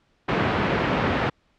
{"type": "band-pass noise", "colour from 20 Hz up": "pink", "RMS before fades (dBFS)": -23, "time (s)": [0.28, 1.3], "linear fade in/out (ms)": 10, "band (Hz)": [110, 2300], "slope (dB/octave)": 12, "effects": ["pink hiss -65 dBFS RMS until 1.58 s", "low-pass 4000 Hz 12 dB/octave"]}